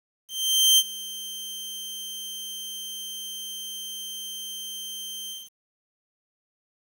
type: tone with ADSR envelope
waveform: sawtooth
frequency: 3136 Hz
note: G7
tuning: in tune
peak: -11 dBFS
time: 0.28-5.51 s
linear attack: 500 ms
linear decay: 48 ms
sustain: -19 dB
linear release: 200 ms
effects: 8-bit